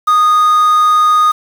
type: tone with quantisation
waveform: triangle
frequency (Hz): 1237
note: D#6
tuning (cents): -10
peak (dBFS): -5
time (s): 0.07-1.32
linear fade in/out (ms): 10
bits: 5
effects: none